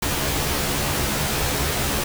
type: noise with comb filter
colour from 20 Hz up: pink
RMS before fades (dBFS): -23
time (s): 0.02-2.04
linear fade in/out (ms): 5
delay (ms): 14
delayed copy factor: +0.85
effects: none